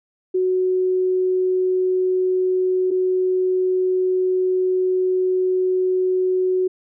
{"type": "tone pair in turn", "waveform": "sine", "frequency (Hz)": [370, 370], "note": ["F#4", "F#4"], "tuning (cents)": [0, 0], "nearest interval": "unison", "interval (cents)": 0, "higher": "neither", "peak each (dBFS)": -16, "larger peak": "neither", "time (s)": [[0.34, 2.91], [2.91, 6.68]], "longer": "second", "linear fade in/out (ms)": 10, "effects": []}